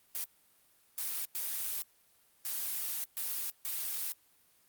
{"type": "noise bursts at uneven times", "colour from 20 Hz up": "blue", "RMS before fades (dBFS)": -36, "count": 6, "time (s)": [[0.15, 0.24], [0.98, 1.25], [1.35, 1.82], [2.45, 3.04], [3.17, 3.5], [3.65, 4.12]], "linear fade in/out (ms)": 0, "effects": ["white hiss -67 dBFS RMS until 4.68 s", "Opus 32 kbps"]}